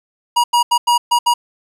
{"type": "tone bursts at uneven times", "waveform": "square", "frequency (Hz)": 957, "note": "A#5", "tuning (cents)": 45, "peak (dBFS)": -11, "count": 6, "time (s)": [[0.36, 0.44], [0.53, 0.63], [0.71, 0.78], [0.87, 0.98], [1.11, 1.19], [1.26, 1.34]], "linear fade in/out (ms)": 10, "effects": ["low-pass 12000 Hz 12 dB/octave", "8-bit"]}